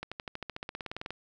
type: accelerating click train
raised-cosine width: 0.3 ms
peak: -21 dBFS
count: 18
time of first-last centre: 0.03-1.106 s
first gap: 86 ms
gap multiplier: 0.96
effects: none